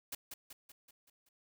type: noise with echo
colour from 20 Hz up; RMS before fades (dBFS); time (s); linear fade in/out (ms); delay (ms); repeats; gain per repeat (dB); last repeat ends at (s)
white; -41; 0.12-0.15; 5; 190; 6; -5; 1.29
effects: none